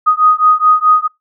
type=beating tone pair; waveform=sine; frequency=1244.5 / 1249.2 Hz; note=D#6 / D#6; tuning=0 / +7 cents; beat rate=4.7 Hz; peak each=-10 dBFS; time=0.06-1.08 s; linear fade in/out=20 ms; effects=noise-tail reverb RT60 0.2 s tail -25 dB re dry